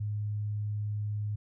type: tone with vibrato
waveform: sine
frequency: 104.6 Hz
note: G#2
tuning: 13 cents sharp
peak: -30 dBFS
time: 0-1.36 s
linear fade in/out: 10 ms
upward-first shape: triangle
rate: 20 Hz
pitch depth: 18 cents each way
effects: none